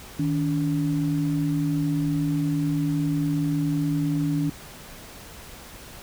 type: tone pair together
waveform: sine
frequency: 156.18 / 286.1 Hz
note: D#3 / D4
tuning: +7 / -45 cents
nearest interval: minor seventh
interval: 1048 cents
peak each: -24 dBFS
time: 0.19-4.5 s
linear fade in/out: 5 ms
effects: pink hiss -43 dBFS RMS until 6.02 s